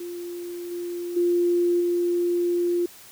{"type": "tone with level steps", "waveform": "sine", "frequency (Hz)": 349.2, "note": "F4", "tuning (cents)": 0, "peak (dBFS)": [-31, -28, -18, -20], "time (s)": [0, 2.86], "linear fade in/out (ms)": 5, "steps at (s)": [0.71, 1.16, 1.8], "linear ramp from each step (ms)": 10, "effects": ["white hiss -47 dBFS RMS until 3.11 s"]}